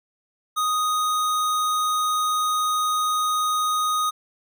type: tone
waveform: square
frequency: 1244.5 Hz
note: D#6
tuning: in tune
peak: -21 dBFS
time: 0.56-4.11 s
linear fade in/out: 20 ms
effects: none